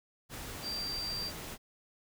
sine tone in noise, 4707 Hz, D8, 3 cents sharp, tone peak -35 dBFS, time 0.62-1.32 s, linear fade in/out 50 ms, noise pink, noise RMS -43 dBFS, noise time 0.29-1.58 s, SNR +5 dB, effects none

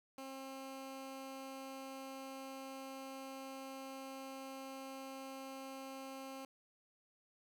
15% pulse tone, 267.6 Hz, C4, 39 cents sharp, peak -40 dBFS, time 0.18-6.45 s, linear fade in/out 2 ms, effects none

